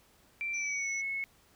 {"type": "tone with pitch glide", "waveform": "sine", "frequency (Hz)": [2349, 2192], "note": ["D7", "C#7"], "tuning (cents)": [0, -20], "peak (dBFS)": -32, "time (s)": [0.41, 1.24], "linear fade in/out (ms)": 0, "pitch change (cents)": -120, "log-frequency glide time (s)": [0.57, 0.89]}
{"type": "tone", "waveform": "sine", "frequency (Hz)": 5920, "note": "F#8", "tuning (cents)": 0, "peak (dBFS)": -39, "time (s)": [0.53, 1.02], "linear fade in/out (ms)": 20}
{"effects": ["pink hiss -64 dBFS RMS until 1.55 s"]}